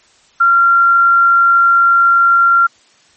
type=tone; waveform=sine; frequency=1378 Hz; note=F6; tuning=24 cents flat; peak=-6 dBFS; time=0.4-2.67 s; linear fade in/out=10 ms; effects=white hiss -50 dBFS RMS until 3.16 s + MP3 32 kbps